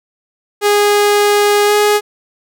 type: tone with pitch glide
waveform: sawtooth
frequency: 412.1 to 416.6 Hz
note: G#4 to G#4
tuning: -13 to +5 cents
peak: -5 dBFS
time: 0.61-2.01 s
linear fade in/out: 50 ms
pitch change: +18 cents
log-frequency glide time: 1.65-1.73 s
effects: none